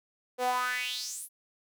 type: tone with high-pass filter sweep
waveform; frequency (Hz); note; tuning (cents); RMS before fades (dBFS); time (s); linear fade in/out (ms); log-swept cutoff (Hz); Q
sawtooth; 249.4; B3; +17; -32; 0.38-1.29; 50; 520 to 12000; 5
effects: none